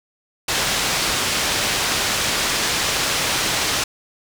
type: low-pass noise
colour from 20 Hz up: white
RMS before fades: -21 dBFS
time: 0.48-3.84 s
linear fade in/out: 5 ms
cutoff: 5700 Hz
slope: 12 dB/octave
effects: none